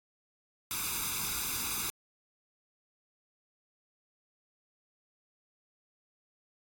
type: noise with comb filter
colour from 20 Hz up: white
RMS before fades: -34 dBFS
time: 0.71-1.9 s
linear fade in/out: 0 ms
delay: 0.81 ms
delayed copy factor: +0.95
effects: AAC 64 kbps